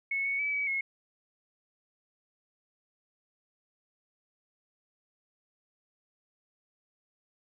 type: tone with pitch steps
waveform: sine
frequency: 2199 / 2219 / 2296 / 2276 / 2172 Hz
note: C#7 / C#7 / D7 / C#7 / C#7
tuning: -14 / +1 / -40 / +45 / -36 cents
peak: -28 dBFS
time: 0.11-0.81 s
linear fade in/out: 5 ms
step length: 140 ms
effects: none